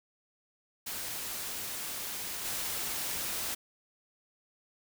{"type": "noise with level steps", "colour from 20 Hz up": "white", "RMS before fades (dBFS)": [-38, -35], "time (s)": [0.86, 3.55], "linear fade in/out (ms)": 10, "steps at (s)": 2.44, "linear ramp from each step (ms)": 20, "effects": []}